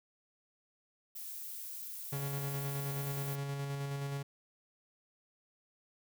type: noise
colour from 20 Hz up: violet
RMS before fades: -44 dBFS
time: 1.15-3.36 s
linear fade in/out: 10 ms
type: tone with tremolo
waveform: 45% pulse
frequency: 140 Hz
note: C#3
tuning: 18 cents sharp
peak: -35 dBFS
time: 2.12-4.23 s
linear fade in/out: 10 ms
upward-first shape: square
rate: 9.5 Hz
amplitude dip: 25%
effects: none